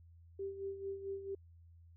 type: tone with tremolo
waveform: sine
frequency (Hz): 392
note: G4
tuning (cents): 0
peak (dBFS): -37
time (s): 0.39-1.35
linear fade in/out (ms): 5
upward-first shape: sine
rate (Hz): 4.5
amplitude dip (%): 65
effects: added 84 Hz sine -57 dBFS peak until 1.96 s